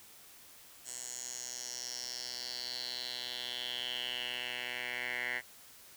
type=tone with band-pass filter sweep; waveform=10% pulse; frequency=123.47 Hz; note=B2; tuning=in tune; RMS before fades=-40 dBFS; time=0.84-5.42 s; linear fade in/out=50 ms; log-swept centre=7700 to 2000 Hz; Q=5.4; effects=white hiss -56 dBFS RMS until 5.96 s